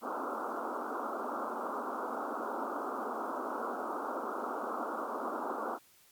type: band-pass noise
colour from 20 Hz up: white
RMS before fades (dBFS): -37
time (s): 0.01-5.79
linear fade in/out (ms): 50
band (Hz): 220 to 1400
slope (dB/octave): 96
effects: white hiss -63 dBFS RMS until 6.11 s + MP3 96 kbps